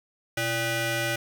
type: ring-modulated tone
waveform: 15% pulse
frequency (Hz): 458.9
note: A#4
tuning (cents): -27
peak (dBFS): -16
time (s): 0.37-1.16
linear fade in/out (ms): 5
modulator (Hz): 1040
effects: none